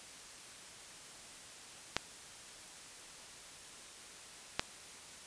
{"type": "clicks", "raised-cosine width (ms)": 0.2, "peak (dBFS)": -12, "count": 2, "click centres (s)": [1.966, 4.595], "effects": ["white hiss -52 dBFS RMS until 5.26 s", "resampled to 22050 Hz"]}